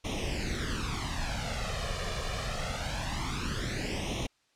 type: noise with flanger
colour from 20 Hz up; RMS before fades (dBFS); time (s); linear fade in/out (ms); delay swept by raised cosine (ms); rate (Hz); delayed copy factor
pink; -33; 0.04-4.27; 10; 0.32 to 1.72; 0.24; +0.8
effects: white hiss -70 dBFS RMS until 4.55 s + low-pass 6000 Hz 12 dB/octave